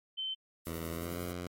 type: tone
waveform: sine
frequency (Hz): 3082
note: G7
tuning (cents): -30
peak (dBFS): -34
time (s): 0.17-0.35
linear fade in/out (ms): 20
type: noise with tremolo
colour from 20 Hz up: violet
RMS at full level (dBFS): -46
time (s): 0.65-1.32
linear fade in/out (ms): 10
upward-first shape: sine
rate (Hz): 11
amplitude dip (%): 45
type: tone with pitch glide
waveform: 10% pulse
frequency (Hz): 82.41 to 88.32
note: E2 to F2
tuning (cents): 0 to +20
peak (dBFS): -30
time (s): 0.67-1.47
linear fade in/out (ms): 0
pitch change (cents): +120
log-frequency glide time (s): 0.91-1.21
effects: AAC 48 kbps